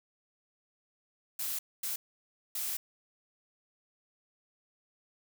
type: noise bursts at uneven times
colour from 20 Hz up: blue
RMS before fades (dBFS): -35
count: 3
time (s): 1.39-1.59 / 1.83-1.96 / 2.55-2.77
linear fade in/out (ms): 5
effects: none